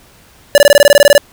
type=tone bursts; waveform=square; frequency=577 Hz; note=D5; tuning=31 cents flat; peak=-3 dBFS; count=13; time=0.55-1.179 s; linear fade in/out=0 ms; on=29 ms; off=21 ms; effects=pink hiss -45 dBFS RMS until 1.32 s